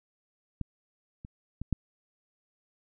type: clicks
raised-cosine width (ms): 5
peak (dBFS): -20 / -30 / -23 / -14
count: 4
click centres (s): 0.613 / 1.249 / 1.616 / 1.727
effects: none